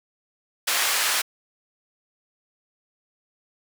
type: band-pass noise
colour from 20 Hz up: pink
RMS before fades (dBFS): -23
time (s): 0.67-1.22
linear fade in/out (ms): 10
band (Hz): 1200 to 16000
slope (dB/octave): 12
effects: none